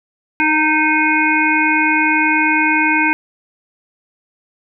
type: harmonic tone with a mistuned harmonic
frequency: 310 Hz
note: D#4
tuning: 6 cents flat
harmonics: 1 / 3 / 5 / 7 / 8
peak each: -18 / -18 / -18 / -18 / -18 dBFS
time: 0.4-3.13 s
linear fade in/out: 0 ms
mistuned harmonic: 3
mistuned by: -16 cents
effects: none